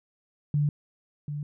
sine tone with echo, 146.83 Hz, D3, in tune, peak -21 dBFS, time 0.54-0.69 s, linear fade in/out 2 ms, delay 740 ms, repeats 1, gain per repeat -9 dB, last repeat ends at 1.43 s, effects none

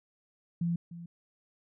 sine tone with echo, 170.5 Hz, F3, 41 cents flat, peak -27 dBFS, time 0.61-0.76 s, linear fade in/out 5 ms, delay 300 ms, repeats 1, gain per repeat -14 dB, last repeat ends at 1.06 s, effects none

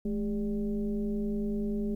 sine tone with frequency modulation, 213.3 Hz, G#3, 46 cents sharp, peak -28 dBFS, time 0.05-1.95 s, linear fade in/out 5 ms, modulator 188 Hz, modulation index 0.88, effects 11-bit

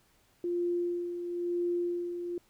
sine tone with tremolo, 349.2 Hz, F4, in tune, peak -27 dBFS, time 0.44-2.38 s, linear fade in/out 2 ms, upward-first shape sine, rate 1 Hz, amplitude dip 55%, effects pink hiss -67 dBFS RMS until 2.49 s

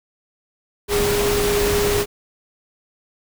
sine tone in noise, 410.1 Hz, G#4, 22 cents flat, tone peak -18 dBFS, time 0.88-2.06 s, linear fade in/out 50 ms, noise pink, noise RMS -22 dBFS, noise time 0.88-2.06 s, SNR +1 dB, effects none

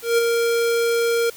square tone with ADSR envelope, 466.2 Hz, A#4, in tune, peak -14 dBFS, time 0.02-1.3 s, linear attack 160 ms, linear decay 14 ms, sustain -4 dB, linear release 5 ms, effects white hiss -42 dBFS RMS until 1.36 s

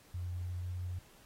sine tone with pitch glide, 88.9 to 89.93 Hz, F2 to F#2, +31 to -49 cents, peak -36 dBFS, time 0.14-0.99 s, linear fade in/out 5 ms, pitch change +20 cents, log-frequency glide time 0.25-0.82 s, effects pink hiss -62 dBFS RMS until 1.25 s + AAC 48 kbps

